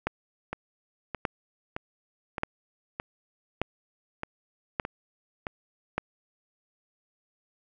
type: two click trains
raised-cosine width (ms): 0.5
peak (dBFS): -11 / -17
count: 6 / 9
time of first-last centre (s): 0.07-5.98 / 0.53-5.468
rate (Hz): 0.846 / 1.62
effects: none